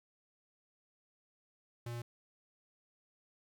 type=tone; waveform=square; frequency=118.8 Hz; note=A#2; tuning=33 cents sharp; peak=-40 dBFS; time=1.86-2.02 s; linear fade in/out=5 ms; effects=12-bit